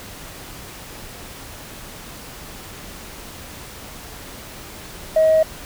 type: tone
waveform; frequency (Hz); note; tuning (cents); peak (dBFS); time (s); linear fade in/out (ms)
sine; 634; D#5; +32; -10; 5.16-5.43; 5
effects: tanh soft clip ceiling -8 dBFS + pink hiss -37 dBFS RMS until 5.65 s